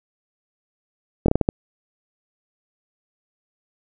slowing click train, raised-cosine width 2 ms, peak -3 dBFS, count 6, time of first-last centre 1.26-1.489 s, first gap 23 ms, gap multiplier 1.35, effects none

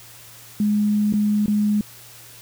sine tone with dropouts, 208.9 Hz, G#3, 10 cents sharp, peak -16 dBFS, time 0.6-1.81 s, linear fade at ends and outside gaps 2 ms, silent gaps 1.126-1.137 / 1.46-1.48 s, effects added 117 Hz sine -51 dBFS peak until 2.41 s + white hiss -44 dBFS RMS until 2.41 s

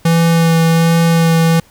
square tone with vibrato, 165.6 Hz, E3, 8 cents sharp, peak -9 dBFS, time 0.05-1.6 s, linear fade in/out 5 ms, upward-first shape sine, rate 1.3 Hz, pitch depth 13 cents each way, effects pink hiss -48 dBFS RMS until 1.7 s

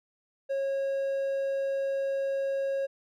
triangle tone, 546 Hz, C#5, 26 cents flat, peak -25 dBFS, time 0.49-2.87 s, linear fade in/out 20 ms, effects none

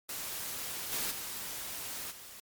white noise with level steps, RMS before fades -39 / -34 / -40 / -49 dBFS, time 0.09-2.4 s, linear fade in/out 2 ms, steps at 0.91 / 1.1 / 2.1 s, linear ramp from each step 20 ms, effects MP3 96 kbps

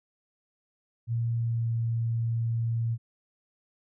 sine tone with pitch glide, 116.54 to 115.33 Hz, A#2 to A#2, 0 to -18 cents, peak -25 dBFS, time 1.07-2.98 s, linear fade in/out 50 ms, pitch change -18 cents, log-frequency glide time 1.34-1.69 s, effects none

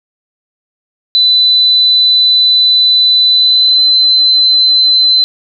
sine tone with pitch glide, 4000 to 4053 Hz, B7 to B7, +21 to +44 cents, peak -5 dBFS, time 1.15-5.24 s, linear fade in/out 0 ms, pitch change +23 cents, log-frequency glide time 3.31-3.87 s, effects none

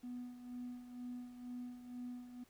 triangle tone with tremolo, 246.3 Hz, B3, 5 cents flat, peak -39 dBFS, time 0.03-2.44 s, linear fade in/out 10 ms, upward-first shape sine, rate 2.1 Hz, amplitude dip 70%, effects tanh soft clip ceiling -39 dBFS + pink hiss -70 dBFS RMS until 2.49 s

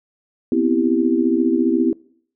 sine chord, C major seventh, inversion third, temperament equal, 246.9 / 261.6 / 329.6 / 392 Hz, B3 / C4 / E4 / G4, 0 / 0 / 0 / 0 cents, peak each -20 / -20 / -18 / -23 dBFS, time 0.52-1.93 s, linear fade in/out 2 ms, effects noise-tail reverb RT60 0.6 s tail -24 dB re dry

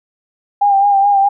sine tone with vibrato, 800 Hz, G5, 35 cents sharp, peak -8 dBFS, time 0.61-1.29 s, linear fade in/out 10 ms, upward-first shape sine, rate 4.7 Hz, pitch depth 39 cents each way, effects none

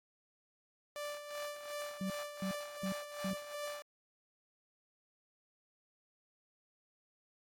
sawtooth tone with tremolo, 587.3 Hz, D5, in tune, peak -35 dBFS, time 0.96-3.82 s, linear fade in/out 0 ms, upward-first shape sine, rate 2.7 Hz, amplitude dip 60%
sine tone bursts, 189.9 Hz, F#3, 45 cents sharp, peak -35 dBFS, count 4, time 2.01-3.334 s, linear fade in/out 2 ms, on 91 ms, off 320 ms
effects AAC 48 kbps

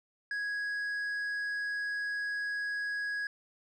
sine tone with tanh clipping, 1661.2 Hz, G#6, in tune, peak -33 dBFS, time 0.31-3.27 s, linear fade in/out 2 ms, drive 5 dB, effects none

